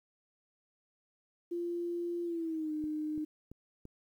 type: tone with pitch glide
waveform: sine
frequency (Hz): 345.5 to 306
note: F4 to D#4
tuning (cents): -19 to -29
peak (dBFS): -33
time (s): 1.51-3.25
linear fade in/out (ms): 10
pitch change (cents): -210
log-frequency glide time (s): 2.24-2.72
type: click train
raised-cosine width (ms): 3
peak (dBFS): -35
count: 4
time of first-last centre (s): 2.84-3.854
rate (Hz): 2.96
effects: 11-bit